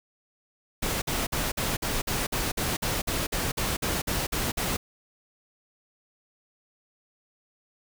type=noise bursts; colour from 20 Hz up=pink; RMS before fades=-28 dBFS; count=16; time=0.82-4.77 s; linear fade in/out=10 ms; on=200 ms; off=50 ms; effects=none